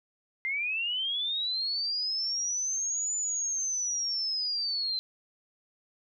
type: linear two-way sweep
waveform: sine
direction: up then down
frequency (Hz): 2068 to 7040 to 4067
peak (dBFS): -28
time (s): 0.45-4.99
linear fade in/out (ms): 0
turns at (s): 3.15
effects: none